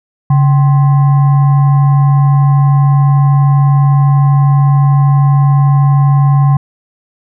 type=tone with frequency modulation; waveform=sine; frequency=140.2 Hz; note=C#3; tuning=20 cents sharp; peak=-5 dBFS; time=0.3-6.57 s; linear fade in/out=5 ms; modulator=912 Hz; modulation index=0.31; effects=none